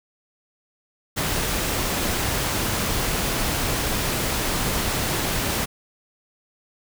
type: noise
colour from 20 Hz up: pink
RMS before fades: -24 dBFS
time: 1.16-5.66 s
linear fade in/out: 20 ms
effects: none